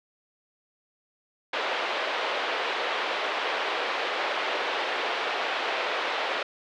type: band-pass noise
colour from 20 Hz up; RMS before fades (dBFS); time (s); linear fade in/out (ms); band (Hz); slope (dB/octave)
pink; -29; 1.53-6.43; 5; 450 to 3600; 24
effects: none